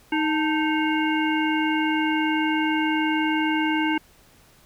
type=harmonic tone with a mistuned harmonic; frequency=311.1 Hz; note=D#4; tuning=in tune; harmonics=1 / 3 / 5 / 7 / 9; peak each=-22 / -27 / -29 / -30 / -32 dBFS; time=0.12-3.98 s; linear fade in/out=5 ms; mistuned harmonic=3; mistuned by=-81 cents; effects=pink hiss -55 dBFS RMS until 4.65 s